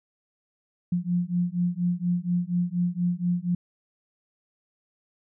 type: beating tone pair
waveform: sine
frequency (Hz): 174.2 / 178.4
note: F3 / F3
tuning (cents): -4 / +37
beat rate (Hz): 4.2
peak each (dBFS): -26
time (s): 0.92-3.55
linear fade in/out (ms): 5
effects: none